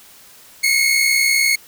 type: tone pair together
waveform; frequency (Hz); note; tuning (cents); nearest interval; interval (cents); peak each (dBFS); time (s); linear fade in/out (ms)
sawtooth; 2151 / 2211; C7 / C#7; +47 / -5; unison; 48; -13; 0.63-1.56; 10
effects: white hiss -45 dBFS RMS until 1.67 s